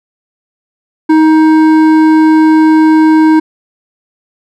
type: tone with hard clipping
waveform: sine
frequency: 314.6 Hz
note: D#4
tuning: 19 cents sharp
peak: -5 dBFS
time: 1.09-3.4 s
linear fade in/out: 10 ms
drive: 10 dB
effects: none